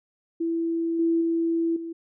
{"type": "tone with level steps", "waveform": "sine", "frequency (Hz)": 332, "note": "E4", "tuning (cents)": 12, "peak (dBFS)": [-23, -19, -21, -31], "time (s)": [0.4, 1.93], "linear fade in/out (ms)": 10, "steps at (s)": [0.99, 1.21, 1.76], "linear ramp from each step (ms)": 5, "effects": []}